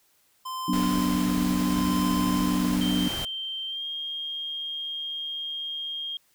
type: tone with tremolo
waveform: square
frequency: 1035 Hz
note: C6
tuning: 19 cents flat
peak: -30 dBFS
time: 0.45-2.77 s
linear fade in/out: 10 ms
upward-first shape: sine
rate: 0.75 Hz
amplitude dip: 60%
type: chord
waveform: sine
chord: B minor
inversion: second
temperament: equal with one note detuned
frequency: 185.53 / 246.9 / 293.7 Hz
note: F#3 / B3 / D4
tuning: +5 / 0 / 0 cents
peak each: -26 / -27 / -27 dBFS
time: 0.68-3.08 s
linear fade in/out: 5 ms
type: noise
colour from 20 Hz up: pink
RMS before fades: -34 dBFS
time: 0.73-3.25 s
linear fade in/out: 2 ms
type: tone with pitch glide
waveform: sine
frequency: 3136 to 3228 Hz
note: G7 to G#7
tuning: 0 to -50 cents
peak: -30 dBFS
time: 2.81-6.17 s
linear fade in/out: 2 ms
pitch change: +50 cents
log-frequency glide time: 3.67-3.84 s
effects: white hiss -65 dBFS RMS until 6.34 s